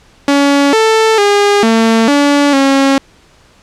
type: tone with pitch steps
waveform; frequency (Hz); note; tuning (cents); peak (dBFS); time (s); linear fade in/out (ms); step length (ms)
sawtooth; 282.3 / 442.6 / 407.2 / 225.8 / 286.8 / 272.9; C#4 / A4 / G#4 / A3 / D4 / C#4; +32 / +10 / -34 / +45 / -41 / -27; -3; 0.28-2.98; 2; 450
effects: pink hiss -46 dBFS RMS until 3.62 s + low-pass 7000 Hz 12 dB/octave